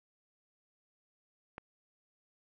click, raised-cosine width 0.5 ms, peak -27 dBFS, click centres 1.581 s, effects none

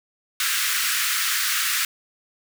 pink high-pass noise, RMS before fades -23 dBFS, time 0.4-1.85 s, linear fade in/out 2 ms, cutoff 1300 Hz, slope 48 dB/octave, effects none

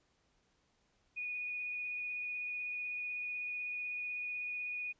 sine tone with vibrato, 2465 Hz, D#7, 17 cents flat, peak -37 dBFS, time 1.16-4.93 s, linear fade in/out 20 ms, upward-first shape sine, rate 16 Hz, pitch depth 10 cents each way, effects pink hiss -75 dBFS RMS until 4.99 s + resampled to 16000 Hz

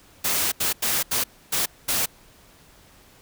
white noise bursts at uneven times, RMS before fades -23 dBFS, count 6, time 0.24-0.52 / 0.6-0.73 / 0.82-1.03 / 1.11-1.24 / 1.52-1.66 / 1.88-2.06 s, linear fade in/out 10 ms, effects pink hiss -53 dBFS RMS until 3.21 s

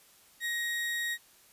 35% pulse tone, 1884 Hz, A#6, 18 cents sharp, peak -29 dBFS, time 0.4-1.18 s, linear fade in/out 50 ms, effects white hiss -60 dBFS RMS until 1.52 s + resampled to 32000 Hz

